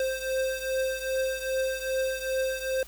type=beating tone pair; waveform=square; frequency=524 / 526.5 Hz; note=C5 / C5; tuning=+2 / +11 cents; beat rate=2.5 Hz; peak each=-29 / -33 dBFS; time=0-2.83 s; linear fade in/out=2 ms; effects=added 50 Hz sine -48 dBFS peak until 2.87 s + white hiss -50 dBFS RMS until 2.87 s